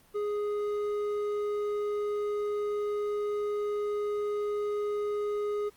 sine tone with hard clipping, 414.9 Hz, G#4, 2 cents flat, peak -30 dBFS, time 0.14-5.7 s, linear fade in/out 20 ms, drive 6 dB, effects pink hiss -61 dBFS RMS until 5.76 s + Opus 32 kbps

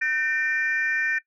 sine tone cluster, 1534 / 1815 / 2375 Hz, G6 / A#6 / D7, -38 / -47 / +19 cents, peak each -28 / -23 / -28 dBFS, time 0.01-1.19 s, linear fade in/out 10 ms, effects noise-tail reverb RT60 0.1 s tail -19 dB re dry + tanh soft clip ceiling -14 dBFS

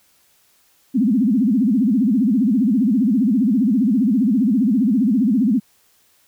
sine tone with vibrato, 232.9 Hz, A#3, 1 cent flat, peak -13 dBFS, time 0.94-5.6 s, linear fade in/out 20 ms, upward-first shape sine, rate 15 Hz, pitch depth 280 cents each way, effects white hiss -58 dBFS RMS until 6.27 s

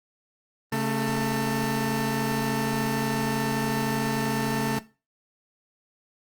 25% pulse tone cluster, 136.9 / 220.4 / 893 Hz, C#3 / A3 / A5, -21 / +3 / +25 cents, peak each -25 / -24 / -27 dBFS, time 0.72-4.79 s, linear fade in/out 5 ms, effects noise-tail reverb RT60 0.3 s tail -17 dB re dry + Opus 24 kbps

